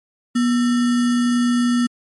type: tone with sample-and-hold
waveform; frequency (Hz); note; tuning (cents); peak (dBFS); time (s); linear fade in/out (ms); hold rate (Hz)
sine; 242.1; B3; -34; -14; 0.35-1.87; 10; 1575
effects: MP3 48 kbps